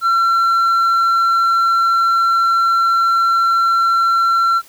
sine tone with tanh clipping, 1357 Hz, E6, 50 cents sharp, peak -12 dBFS, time 0.01-4.62 s, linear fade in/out 50 ms, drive 4 dB, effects white hiss -45 dBFS RMS until 4.68 s

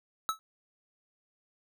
square tone with exponential decay, 1300 Hz, E6, 24 cents flat, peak -24 dBFS, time 0.29-0.39 s, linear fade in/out 0 ms, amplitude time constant 21 ms, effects none

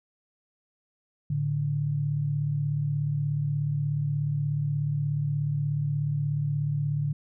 sine tone pair together, 109.53 / 146.2 Hz, A2 / D3, -7 / -7 cents, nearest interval perfect fourth, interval 500 cents, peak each -32 / -25 dBFS, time 1.3-7.13 s, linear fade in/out 5 ms, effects none

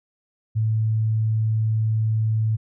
sine tone, 110 Hz, A2, in tune, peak -18 dBFS, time 0.55-2.57 s, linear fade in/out 20 ms, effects none

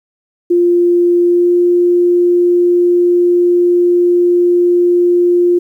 sine tone with pitch glide, 349.2 to 351.6 Hz, F4 to F4, 0 to +12 cents, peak -7 dBFS, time 0.5-5.59 s, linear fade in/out 10 ms, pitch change +12 cents, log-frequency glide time 1.25-1.53 s, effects 8-bit

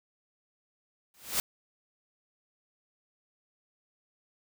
white noise with exponential growth, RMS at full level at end -25 dBFS, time 1.14-1.4 s, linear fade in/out 1 ms, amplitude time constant 55 ms, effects none

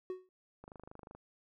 triangle tone with exponential decay, 370 Hz, F#4, in tune, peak -32 dBFS, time 0.1-0.29 s, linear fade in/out 1 ms, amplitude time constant 41 ms
click train, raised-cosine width 1 ms, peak -36 dBFS, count 14, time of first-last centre 0.64-1.15 s, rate 25.5 Hz
effects none

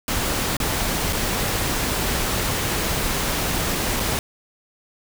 pink noise with dropouts, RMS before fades -23 dBFS, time 0.08-4.19 s, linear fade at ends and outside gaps 1 ms, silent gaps 0.568-0.601 / 1.126-1.13 / 3.997-4 s, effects none

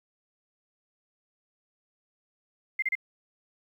sine tone bursts, 2093 Hz, C7, in tune, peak -24 dBFS, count 3, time 2.79-2.953 s, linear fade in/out 5 ms, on 33 ms, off 32 ms, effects 10-bit

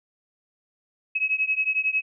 sine beating tone pair, 2557 / 2568 Hz, D#7 / E7, +47 / -46 cents, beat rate 11 Hz, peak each -24 / -25 dBFS, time 1.15-2.02 s, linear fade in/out 10 ms, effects none

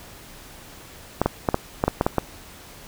clicks, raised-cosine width 1 ms, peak -4 dBFS, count 9, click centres 1.216 / 1.26 / 1.488 / 1.544 / 1.839 / 1.88 / 2.011 / 2.065 / 2.183 s, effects pink hiss -44 dBFS RMS until 2.87 s

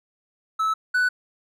triangle tone pair in turn, 1304 / 1488.8 Hz, E6 / F#6, -19 / +10 cents, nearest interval major second, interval 229 cents, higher second, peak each -18 / -16 dBFS, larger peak second, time 0.59-0.74 / 0.94-1.09 s, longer neither, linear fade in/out 10 ms, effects none

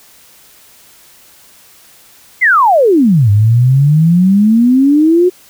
sine exponential two-way sweep, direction down then up, 2157 to 100 to 369.7 Hz, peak -5 dBFS, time 2.41-5.3 s, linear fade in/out 20 ms, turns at 3.3 s, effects white hiss -43 dBFS RMS until 5.49 s

